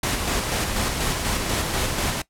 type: noise with tremolo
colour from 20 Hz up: pink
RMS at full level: -23 dBFS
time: 0.03-2.22 s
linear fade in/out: 5 ms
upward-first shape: square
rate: 4.1 Hz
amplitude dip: 30%
effects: noise-tail reverb RT60 0.1 s tail -19 dB re dry + low-pass 12000 Hz 12 dB/octave